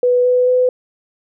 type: tone with pitch steps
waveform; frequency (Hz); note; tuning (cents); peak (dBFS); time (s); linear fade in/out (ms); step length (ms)
sine; 493.9 / 498.5 / 503.1; B4 / B4 / B4; 0 / +16 / +32; -10; 0.03-0.69; 2; 220
effects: none